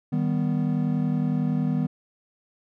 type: chord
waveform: triangle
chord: Eb augmented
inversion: none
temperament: equal with one note detuned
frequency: 156.19 / 196 / 246.9 Hz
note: Eb3 / G3 / B3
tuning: +7 / 0 / 0 cents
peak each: -23 / -26 / -24 dBFS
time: 0.12-1.87 s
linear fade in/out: 10 ms
effects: none